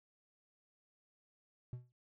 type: tone with exponential decay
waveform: triangle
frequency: 123.47 Hz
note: B2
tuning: in tune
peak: -36 dBFS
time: 1.73-1.92 s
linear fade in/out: 0 ms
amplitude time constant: 40 ms
effects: noise-tail reverb RT60 0.2 s tail -25 dB re dry